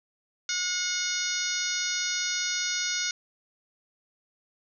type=harmonic tone; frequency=725 Hz; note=F#5; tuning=35 cents flat; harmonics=2 / 3 / 4 / 5 / 6 / 7 / 8 / 9; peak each=-34 / -35 / -40 / -35 / -36 / -34 / -34 / -35 dBFS; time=0.49-3.11 s; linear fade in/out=2 ms; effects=none